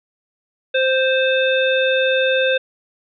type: harmonic tone with a mistuned harmonic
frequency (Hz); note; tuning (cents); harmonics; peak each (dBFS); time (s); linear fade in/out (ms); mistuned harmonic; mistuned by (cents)
523.3; C5; 0; 1 / 3 / 5 / 7; -16 / -21 / -23 / -24; 0.74-2.58; 10; 7; -22
effects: none